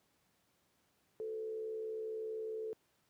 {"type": "tone with frequency modulation", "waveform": "sine", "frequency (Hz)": 439.2, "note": "A4", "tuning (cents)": -3, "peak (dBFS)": -38, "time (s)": [1.2, 2.73], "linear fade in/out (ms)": 0, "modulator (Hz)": 67.7, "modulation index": 0.42, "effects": ["pink hiss -75 dBFS RMS until 3.09 s", "high-pass 100 Hz 12 dB/octave"]}